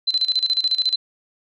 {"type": "tone with tremolo", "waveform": "sine", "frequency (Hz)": 4054, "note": "B7", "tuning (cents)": 45, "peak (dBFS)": -15, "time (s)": [0.07, 0.96], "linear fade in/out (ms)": 10, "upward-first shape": "square", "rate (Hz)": 14, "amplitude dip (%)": 80, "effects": ["resampled to 22050 Hz"]}